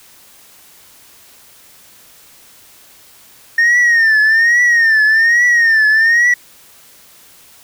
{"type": "tone with vibrato", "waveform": "sine", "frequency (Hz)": 1830, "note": "A#6", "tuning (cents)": -32, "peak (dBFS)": -5, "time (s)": [3.58, 6.34], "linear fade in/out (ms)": 5, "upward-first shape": "triangle", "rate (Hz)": 1.2, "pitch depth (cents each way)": 120, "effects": ["tanh soft clip ceiling -7 dBFS", "white hiss -44 dBFS RMS until 7.63 s"]}